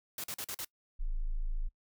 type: noise bursts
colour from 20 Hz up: white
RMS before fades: -39 dBFS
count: 5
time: 0.18-0.647 s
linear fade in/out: 2 ms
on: 59 ms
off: 43 ms
type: tone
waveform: sine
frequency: 27.1 Hz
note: A0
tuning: 25 cents flat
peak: -30 dBFS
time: 0.99-1.69 s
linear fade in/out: 20 ms
effects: noise-tail reverb RT60 0.1 s tail -24 dB re dry